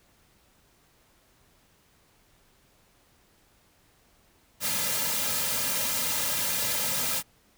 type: noise with comb filter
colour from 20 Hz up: white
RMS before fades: -28 dBFS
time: 4.6-7.23 s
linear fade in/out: 50 ms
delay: 2.7 ms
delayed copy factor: -0.85
effects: pink hiss -63 dBFS RMS until 7.57 s